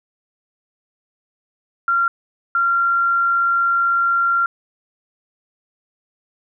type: tone bursts at uneven times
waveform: sine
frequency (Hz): 1379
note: F6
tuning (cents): -22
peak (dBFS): -14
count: 2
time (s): 1.88-2.08 / 2.55-4.46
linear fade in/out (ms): 2
effects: none